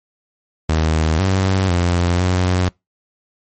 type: tone with pitch steps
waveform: sawtooth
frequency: 79.2 / 95.2 / 87.6 / 91.1 Hz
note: D#2 / F#2 / F2 / F#2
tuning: +31 / +50 / +6 / -26 cents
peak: -10 dBFS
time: 0.69-2.69 s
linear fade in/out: 5 ms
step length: 500 ms
effects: noise-tail reverb RT60 0.2 s tail -26 dB re dry + MP3 32 kbps